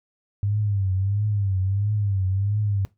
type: tone with vibrato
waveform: sine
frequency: 99.6 Hz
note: G2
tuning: 28 cents sharp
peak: -20 dBFS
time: 0.43-2.85 s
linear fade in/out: 0 ms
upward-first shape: triangle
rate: 1.5 Hz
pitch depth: 120 cents each way
effects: noise-tail reverb RT60 0.2 s tail -19 dB re dry